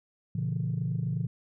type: chord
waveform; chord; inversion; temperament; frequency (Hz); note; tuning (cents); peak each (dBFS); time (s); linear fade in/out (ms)
sine; A# diminished; none; just; 116.54 / 139.85 / 167.82; A#2 / C#3 / E3; 0 / +16 / +31; -31; 0.35-1.27; 5
effects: tanh soft clip ceiling -21 dBFS